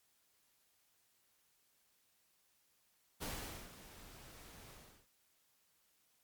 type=noise with ADSR envelope; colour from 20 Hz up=pink; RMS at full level=-42 dBFS; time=3.2-5.08 s; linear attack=27 ms; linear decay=460 ms; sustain=-14 dB; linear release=370 ms; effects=white hiss -75 dBFS RMS until 6.23 s + MP3 96 kbps